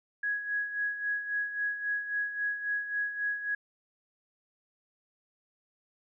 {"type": "tone with tremolo", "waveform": "sine", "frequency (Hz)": 1666, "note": "G#6", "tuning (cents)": 5, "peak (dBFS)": -27, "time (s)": [0.23, 3.55], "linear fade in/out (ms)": 5, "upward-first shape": "sine", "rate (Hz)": 3.7, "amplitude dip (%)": 65, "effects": []}